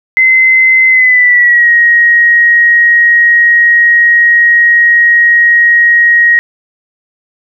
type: tone with pitch glide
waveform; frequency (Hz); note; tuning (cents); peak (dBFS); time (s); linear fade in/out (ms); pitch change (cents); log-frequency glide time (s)
sine; 2056 to 1885.4; C7 to A#6; -31 to +19; -3; 0.17-6.39; 0; -150; 0.89-1.7
effects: none